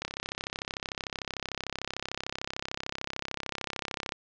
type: click train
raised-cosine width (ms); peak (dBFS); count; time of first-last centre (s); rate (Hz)
0.2; -15; 138; 0.02-4.122; 33.4
effects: low-pass 6000 Hz 12 dB/octave